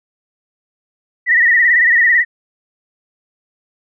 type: tone with vibrato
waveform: sine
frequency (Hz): 1904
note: A#6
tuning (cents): +36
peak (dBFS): -8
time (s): 1.26-2.25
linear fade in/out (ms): 50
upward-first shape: sine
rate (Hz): 18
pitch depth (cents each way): 81
effects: none